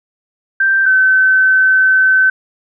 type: tone pair in turn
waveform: sine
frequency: 1568 / 1529.5 Hz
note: G6 / G6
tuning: 0 / -43 cents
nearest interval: unison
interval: 43 cents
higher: first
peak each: -9 / -7 dBFS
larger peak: second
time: 0.6-0.86 / 0.86-2.3 s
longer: second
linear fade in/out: 5 ms
effects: none